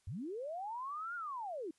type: linear two-way sweep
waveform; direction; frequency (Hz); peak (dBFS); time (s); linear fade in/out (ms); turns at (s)
sine; up then down; 73.42 to 1449 to 292.1; -39; 0.07-1.71; 5; 1.15
effects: white hiss -75 dBFS RMS until 1.78 s + resampled to 24000 Hz